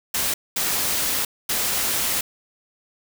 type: noise bursts at uneven times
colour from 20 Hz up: white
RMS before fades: -23 dBFS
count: 3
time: 0.14-0.34 / 0.56-1.25 / 1.49-2.21 s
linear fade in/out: 5 ms
effects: none